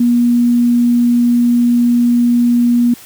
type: tone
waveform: sine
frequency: 240 Hz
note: B3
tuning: 49 cents flat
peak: -8 dBFS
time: 0-2.94 s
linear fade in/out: 5 ms
effects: white hiss -38 dBFS RMS until 3.05 s